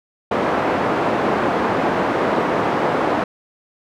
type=band-pass noise; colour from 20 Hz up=pink; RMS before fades=-19 dBFS; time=0.31-3.24 s; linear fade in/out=5 ms; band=280 to 1200 Hz; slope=12 dB/octave; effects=none